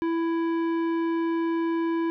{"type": "tone with tanh clipping", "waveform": "triangle", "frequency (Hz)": 331.6, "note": "E4", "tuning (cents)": 10, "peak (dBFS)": -25, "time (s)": [0.02, 2.1], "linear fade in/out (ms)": 0, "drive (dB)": 17, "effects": []}